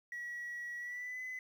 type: tone with pitch glide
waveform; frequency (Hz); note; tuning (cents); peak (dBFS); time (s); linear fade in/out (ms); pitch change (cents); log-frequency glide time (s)
sine; 1925 to 2018; B6 to B6; -45 to +37; -38; 0.12-1.39; 2; +82; 0.78-1.21
effects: tanh soft clip ceiling -38 dBFS + 11-bit